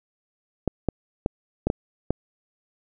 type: clicks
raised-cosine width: 2 ms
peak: -8 dBFS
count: 6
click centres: 0.677 / 0.887 / 1.261 / 1.67 / 1.701 / 2.106 s
effects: none